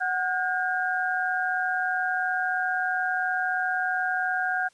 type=tone cluster; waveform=sine; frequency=741 / 1443 / 1606 Hz; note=F#5 / F#6 / G6; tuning=+2 / -44 / +41 cents; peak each=-28 / -30 / -27 dBFS; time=0-4.69 s; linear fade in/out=20 ms; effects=white hiss -62 dBFS RMS until 4.73 s + resampled to 22050 Hz